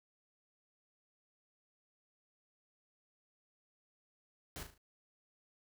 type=noise with echo; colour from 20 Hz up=pink; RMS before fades=-45 dBFS; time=4.56-4.63 s; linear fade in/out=0 ms; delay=37 ms; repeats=4; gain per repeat=-7 dB; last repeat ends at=4.778 s; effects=none